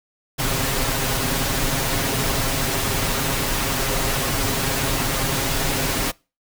pink noise with comb filter, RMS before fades -22 dBFS, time 0.38-6.12 s, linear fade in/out 20 ms, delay 7.4 ms, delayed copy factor +0.6, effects noise-tail reverb RT60 0.3 s tail -24 dB re dry

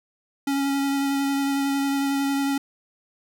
square tone with vibrato, 277.2 Hz, C#4, in tune, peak -22 dBFS, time 0.47-2.58 s, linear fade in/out 5 ms, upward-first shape sine, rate 11 Hz, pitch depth 13 cents each way, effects none

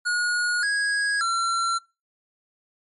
square tone with pitch steps, 1445 / 1652 / 1360 Hz, F#6 / G#6 / F6, -41 / -10 / -46 cents, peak -22 dBFS, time 0.05-1.79 s, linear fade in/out 20 ms, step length 580 ms, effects noise-tail reverb RT60 0.3 s tail -25 dB re dry + MP3 48 kbps

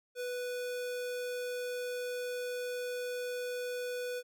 square tone, 493.9 Hz, B4, in tune, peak -36 dBFS, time 0.15-4.23 s, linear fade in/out 50 ms, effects none

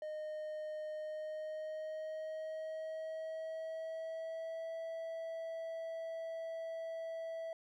triangle tone with pitch glide, 615 to 655.3 Hz, D#5 to E5, -20 to -10 cents, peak -38 dBFS, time 0.02-7.53 s, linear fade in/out 2 ms, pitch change +110 cents, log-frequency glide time 0.92-4.75 s, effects none

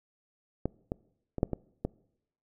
clicks, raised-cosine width 2 ms, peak -15 / -18 / -22 / -10 / -17 / -16 dBFS, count 6, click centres 0.656 / 0.919 / 1.383 / 1.431 / 1.533 / 1.85 s, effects noise-tail reverb RT60 0.8 s tail -24 dB re dry

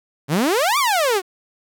sawtooth exponential two-way sweep, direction up then down, 130.81 to 1207 to 352 Hz, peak -12 dBFS, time 0.28-1.22 s, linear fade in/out 50 ms, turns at 0.78 s, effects 9-bit

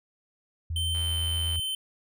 sine tone, 82.41 Hz, E2, in tune, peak -28 dBFS, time 0.7-1.6 s, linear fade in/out 5 ms
square tone with pitch glide, 3100 to 3079 Hz, G7 to G7, -20 to -32 cents, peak -29 dBFS, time 0.76-1.75 s, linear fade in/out 2 ms, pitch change -12 cents, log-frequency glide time 0.87-1.21 s
click train, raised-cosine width 0.3 ms, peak -28 dBFS, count 56, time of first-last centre 0.95-1.557 s, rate 90.6 Hz
effects none

